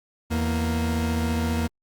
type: tone pair together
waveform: 40% pulse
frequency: 82.8 / 233.7 Hz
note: E2 / A#3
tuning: +8 / +5 cents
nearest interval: octave + tritone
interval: 1797 cents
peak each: -24 / -25 dBFS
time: 0.3-1.68 s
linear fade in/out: 20 ms
effects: Opus 48 kbps